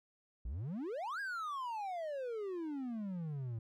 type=exponential two-way sweep; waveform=triangle; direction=up then down; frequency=51.91 to 1661.2 to 109.2 Hz; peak=-36 dBFS; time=0.45-3.59 s; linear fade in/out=5 ms; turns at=1.2 s; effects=none